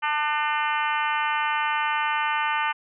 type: harmonic tone with a mistuned harmonic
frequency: 300 Hz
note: D4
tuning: 37 cents sharp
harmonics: 3 / 4 / 5 / 6 / 7 / 8 / 9 / 10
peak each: -26 / -28 / -30 / -32 / -33 / -34 / -35 / -36 dBFS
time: 0.02-2.73 s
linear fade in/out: 20 ms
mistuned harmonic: 3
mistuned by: -19 cents
effects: none